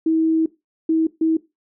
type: tone bursts at uneven times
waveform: sine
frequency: 321.8 Hz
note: E4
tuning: 42 cents flat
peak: -14 dBFS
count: 3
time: 0.06-0.46 / 0.89-1.07 / 1.21-1.37 s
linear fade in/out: 5 ms
effects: noise-tail reverb RT60 0.2 s tail -17 dB re dry